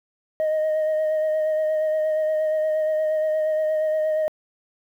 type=tone with vibrato; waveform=sine; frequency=622.3 Hz; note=D#5; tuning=in tune; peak=-17 dBFS; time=0.4-4.28 s; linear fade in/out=0 ms; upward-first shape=sine; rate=8.5 Hz; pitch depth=19 cents each way; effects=tanh soft clip ceiling -18 dBFS + 9-bit